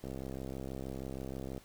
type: click train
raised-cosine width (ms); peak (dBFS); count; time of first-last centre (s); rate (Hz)
2; -28; 103; 0.04-1.578; 66.3
effects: pink hiss -60 dBFS RMS until 1.64 s